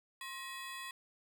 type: ring-modulated tone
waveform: 25% pulse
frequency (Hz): 1479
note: F#6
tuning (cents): -1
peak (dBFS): -36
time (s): 0.21-0.91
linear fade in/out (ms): 2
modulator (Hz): 417
effects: none